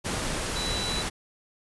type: tone in noise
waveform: sine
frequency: 3951 Hz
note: B7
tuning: in tune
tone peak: -31 dBFS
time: 0.55-1.03 s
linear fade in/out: 20 ms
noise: pink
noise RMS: -30 dBFS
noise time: 0.04-1.1 s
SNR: -4 dB
effects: resampled to 24000 Hz